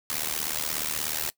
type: noise with amplitude modulation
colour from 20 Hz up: white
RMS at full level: -26 dBFS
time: 0.1-1.3 s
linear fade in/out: 0 ms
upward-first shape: sine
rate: 76.7 Hz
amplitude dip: 90%
effects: noise-tail reverb RT60 0.1 s tail -20 dB re dry